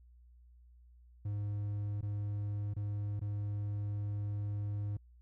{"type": "tone with dropouts", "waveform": "triangle", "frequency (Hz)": 102.9, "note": "G#2", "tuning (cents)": -16, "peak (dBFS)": -32, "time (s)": [1.25, 4.97], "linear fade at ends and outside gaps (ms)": 5, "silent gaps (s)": [[2.011, 2.027], [2.738, 2.764], [3.196, 3.214]], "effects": ["added 60 Hz sine -57 dBFS peak until 5.21 s"]}